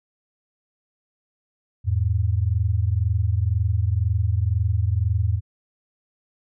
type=tone pair together; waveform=sine; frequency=84.6 / 106.59 Hz; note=E2 / G#2; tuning=+45 / +45 cents; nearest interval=major third; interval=400 cents; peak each=-21 dBFS; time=1.84-5.41 s; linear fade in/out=50 ms; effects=none